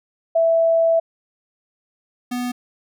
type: tone pair in turn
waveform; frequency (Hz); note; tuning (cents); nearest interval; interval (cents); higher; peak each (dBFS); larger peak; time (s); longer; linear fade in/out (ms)
sine / square; 660 / 246.5; E5 / B3; +2 / -3; octave + perfect fourth; 1705; first; -13 / -23; first; 0.35-1 / 2.31-2.52; first; 10
effects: none